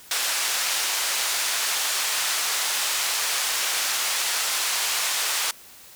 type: band-pass noise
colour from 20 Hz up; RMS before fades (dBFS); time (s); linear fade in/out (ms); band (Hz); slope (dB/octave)
white; -25; 0.11-5.51; 2; 780 to 8200; 12
effects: white hiss -47 dBFS RMS until 5.95 s